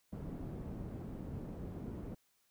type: low-pass noise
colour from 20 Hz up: white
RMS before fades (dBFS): -44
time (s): 0.12-2.15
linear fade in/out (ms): 10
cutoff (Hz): 240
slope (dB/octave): 12
effects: white hiss -75 dBFS RMS until 2.5 s